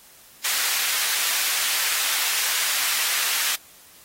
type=high-pass noise; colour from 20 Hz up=pink; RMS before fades=-24 dBFS; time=0.44-3.56 s; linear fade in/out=10 ms; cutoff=1700 Hz; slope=12 dB/octave; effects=white hiss -50 dBFS RMS until 4.04 s + AAC 48 kbps